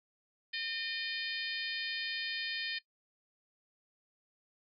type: harmonic tone with a mistuned harmonic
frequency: 608 Hz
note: D#5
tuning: 40 cents flat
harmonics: 3 / 4 / 5 / 6 / 7 / 8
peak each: -40 / -41 / -42 / -43 / -43 / -44 dBFS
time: 0.53-2.79 s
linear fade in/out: 10 ms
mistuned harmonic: 5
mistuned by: +24 cents
effects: noise-tail reverb RT60 0.1 s tail -20 dB re dry